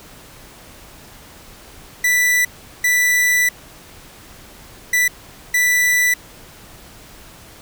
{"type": "tone bursts at uneven times", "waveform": "45% pulse", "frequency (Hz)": 1975.5, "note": "B6", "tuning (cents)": 0, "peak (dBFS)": -13, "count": 4, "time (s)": [[2.04, 2.45], [2.84, 3.49], [4.93, 5.08], [5.54, 6.14]], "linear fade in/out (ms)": 5, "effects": ["pink hiss -42 dBFS RMS until 7.61 s"]}